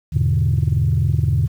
sine chord, E dominant seventh, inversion none, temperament equal, 82.41 / 103.83 / 123.47 / 146.83 Hz, E2 / G#2 / B2 / D3, 0 / 0 / 0 / 0 cents, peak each -19 dBFS, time 0.12-1.48 s, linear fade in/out 20 ms, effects tanh soft clip ceiling -8 dBFS + 8-bit

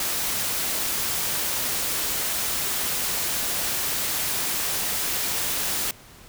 white noise, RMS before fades -26 dBFS, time 0-5.91 s, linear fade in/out 2 ms, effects pink hiss -48 dBFS RMS until 6.28 s

